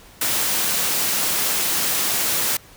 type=high-pass noise; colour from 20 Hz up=white; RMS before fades=-21 dBFS; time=0.21-2.57 s; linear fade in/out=5 ms; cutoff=120 Hz; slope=12 dB/octave; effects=pink hiss -47 dBFS RMS until 2.76 s